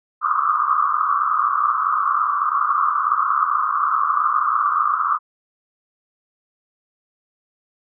white band-pass noise, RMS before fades -19 dBFS, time 0.21-5.19 s, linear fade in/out 50 ms, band 1100 to 1300 Hz, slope 96 dB/octave, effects none

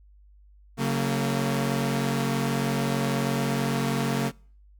sawtooth chord, F# major, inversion second, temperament equal with one note detuned, 138.59 / 185 / 228.2 Hz, C#3 / F#3 / A#3, 0 / 0 / -37 cents, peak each -23 / -28 / -23 dBFS, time 0.77-4.32 s, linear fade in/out 50 ms, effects noise-tail reverb RT60 0.5 s tail -26 dB re dry + added 50 Hz sine -51 dBFS peak until 4.79 s

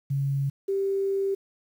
sine tone pair in turn, 138.5 / 391.7 Hz, C#3 / G4, -1 / -1 cents, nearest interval octave + tritone, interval 1800 cents, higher second, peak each -23 dBFS, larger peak neither, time 0.1-0.5 / 0.68-1.35 s, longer second, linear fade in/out 10 ms, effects 9-bit

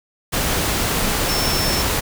sine tone in noise, 5380 Hz, E8, 34 cents sharp, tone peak -23 dBFS, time 1.28-1.83 s, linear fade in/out 20 ms, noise pink, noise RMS -20 dBFS, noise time 0.32-2.01 s, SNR -6 dB, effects none

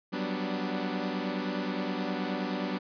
sawtooth chord, G major seventh, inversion third, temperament equal with one note detuned, 185 / 194.53 / 246.9 / 293.7 Hz, F#3 / G3 / B3 / D4, 0 / -13 / 0 / 0 cents, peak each -32 dBFS, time 0.12-2.79 s, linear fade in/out 20 ms, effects resampled to 11025 Hz

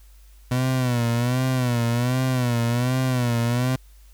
30% pulse tone with vibrato, 123.47 Hz, B2, in tune, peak -17 dBFS, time 0.51-3.76 s, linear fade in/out 5 ms, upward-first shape sine, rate 1.3 Hz, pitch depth 93 cents each way, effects added 50 Hz sine -46 dBFS peak until 4.13 s + white hiss -59 dBFS RMS until 4.13 s

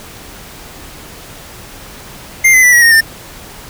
square tone with pitch steps, 2100 / 2036 / 1973 / 1912.4 / 1853.7 / 1796.7 Hz, C7 / C7 / B6 / A#6 / A#6 / A6, +6 / -48 / -2 / +44 / -10 / +36 cents, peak -5 dBFS, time 2.44-3.01 s, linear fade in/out 10 ms, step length 95 ms, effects pink hiss -33 dBFS RMS until 3.69 s

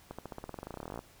accelerating click train, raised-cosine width 1 ms, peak -26 dBFS, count 24, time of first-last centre 0.11-0.991 s, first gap 76 ms, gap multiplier 0.93, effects pink hiss -59 dBFS RMS until 1.2 s

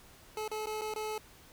25% pulse tone with dropouts, 430.7 Hz, A4, 37 cents flat, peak -31 dBFS, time 0.37-1.18 s, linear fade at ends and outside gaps 2 ms, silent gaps 0.479-0.514 / 0.659-0.669 / 0.812-0.817 / 0.939-0.96 s, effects pink hiss -57 dBFS RMS until 1.52 s

